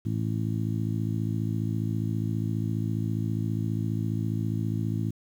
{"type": "harmonic tone", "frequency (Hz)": 54.8, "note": "A1", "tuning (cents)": -6, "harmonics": [2, 3, 4, 5, 6], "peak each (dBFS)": [-28, -32, -34, -36, -38], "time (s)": [0.05, 5.11], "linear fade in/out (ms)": 10, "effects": ["9-bit"]}